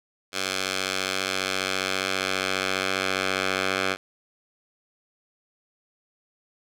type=tone with band-pass filter sweep; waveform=10% pulse; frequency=94.8 Hz; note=F#2; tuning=43 cents sharp; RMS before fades=-27 dBFS; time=0.32-3.97 s; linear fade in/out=50 ms; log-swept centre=4200 to 2200 Hz; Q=0.72; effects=none